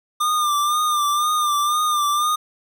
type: tone with vibrato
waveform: square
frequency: 1200 Hz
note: D6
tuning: 37 cents sharp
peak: -18 dBFS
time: 0.2-2.36 s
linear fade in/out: 10 ms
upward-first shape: sine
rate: 2 Hz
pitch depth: 46 cents each way
effects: none